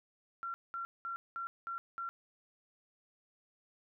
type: tone bursts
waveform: sine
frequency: 1367 Hz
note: F6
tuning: 37 cents flat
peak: -37 dBFS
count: 6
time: 0.43-2.09 s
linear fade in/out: 0 ms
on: 110 ms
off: 200 ms
effects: none